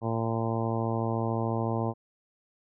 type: harmonic tone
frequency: 113.8 Hz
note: A#2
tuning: 41 cents flat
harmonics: 1 / 2 / 3 / 4 / 5 / 6 / 7 / 8 / 9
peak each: -30 / -33 / -35 / -36 / -37 / -38 / -38 / -39 / -40 dBFS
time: 0.01-1.94 s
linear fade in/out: 50 ms
effects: none